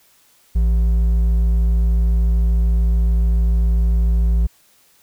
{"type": "tone with hard clipping", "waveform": "triangle", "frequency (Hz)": 56.7, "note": "A#1", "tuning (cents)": -47, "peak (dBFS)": -14, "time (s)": [0.55, 4.47], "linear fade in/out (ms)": 10, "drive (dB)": 8, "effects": ["white hiss -55 dBFS RMS until 5.02 s"]}